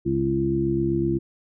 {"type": "harmonic tone with a mistuned harmonic", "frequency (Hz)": 67.9, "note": "C#2", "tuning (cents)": -35, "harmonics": [1, 2, 3, 4, 5], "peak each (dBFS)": [-33, -27, -29, -32, -22], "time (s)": [0.05, 1.19], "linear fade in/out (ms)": 20, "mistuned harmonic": 1, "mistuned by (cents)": -28, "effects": []}